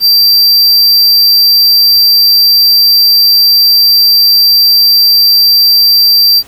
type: tone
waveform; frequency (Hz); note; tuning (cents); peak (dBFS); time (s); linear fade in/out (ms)
square; 4699; D8; 0; -4; 0-6.43; 50
effects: pink hiss -38 dBFS RMS until 6.47 s